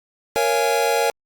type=chord; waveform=square; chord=Bb minor seventh; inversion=none; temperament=equal with one note detuned; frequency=466.2 / 554.4 / 685.7 / 830.6 Hz; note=Bb4 / Db5 / F5 / Ab5; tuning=0 / 0 / -32 / 0 cents; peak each=-22 / -24 / -26 / -23 dBFS; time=0.36-1.1 s; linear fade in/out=0 ms; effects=Opus 48 kbps